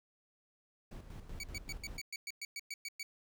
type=noise with tremolo; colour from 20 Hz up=brown; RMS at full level=-45 dBFS; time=0.91-2 s; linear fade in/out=5 ms; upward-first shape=square; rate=5.2 Hz; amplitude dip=55%
type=tone bursts; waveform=20% pulse; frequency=2266 Hz; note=C#7; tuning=37 cents sharp; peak=-35 dBFS; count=12; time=1.4-3.03 s; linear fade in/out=2 ms; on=35 ms; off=110 ms
effects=none